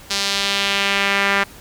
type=tone with band-pass filter sweep; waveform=sawtooth; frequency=198.5 Hz; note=G3; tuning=22 cents sharp; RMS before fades=-19 dBFS; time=0.1-1.44 s; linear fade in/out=10 ms; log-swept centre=4800 to 1800 Hz; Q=1.6; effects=pink hiss -42 dBFS RMS until 1.6 s